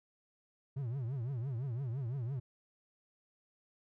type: tone with vibrato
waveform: triangle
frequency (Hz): 126.2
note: B2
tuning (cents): +38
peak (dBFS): -33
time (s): 0.76-2.4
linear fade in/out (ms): 10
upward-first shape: triangle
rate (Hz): 5.9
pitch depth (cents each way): 250
effects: none